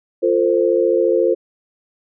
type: chord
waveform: sine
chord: F major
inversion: none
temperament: equal with one note detuned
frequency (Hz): 349.2 / 449 / 523.3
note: F4 / A4 / C5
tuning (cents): 0 / +35 / 0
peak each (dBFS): -17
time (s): 0.22-1.35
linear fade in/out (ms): 20
effects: none